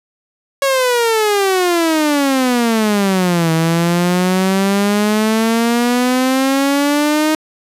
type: exponential two-way sweep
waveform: sawtooth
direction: down then up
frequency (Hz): 556 to 161 to 312.8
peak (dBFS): -8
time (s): 0.62-7.35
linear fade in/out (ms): 2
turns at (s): 3.52
effects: resampled to 32000 Hz + 7-bit